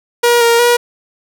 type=tone with pitch steps; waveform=sawtooth; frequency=477.2 / 467.1 / 480.4 Hz; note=A#4 / A#4 / B4; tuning=+41 / +3 / -48 cents; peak=-4 dBFS; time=0.23-0.77 s; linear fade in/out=10 ms; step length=180 ms; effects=none